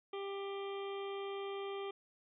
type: harmonic tone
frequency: 395.7 Hz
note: G4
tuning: 16 cents sharp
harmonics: 1 / 2 / 3 / 5 / 6 / 7 / 8 / 9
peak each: -40 / -49 / -49 / -58 / -55 / -63 / -53 / -63 dBFS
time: 0.13-1.91 s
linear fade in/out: 5 ms
effects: none